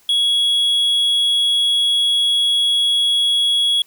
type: tone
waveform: triangle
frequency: 3340 Hz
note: G#7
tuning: 9 cents sharp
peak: -12 dBFS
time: 0.09-3.82 s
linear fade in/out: 2 ms
effects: white hiss -54 dBFS RMS until 3.86 s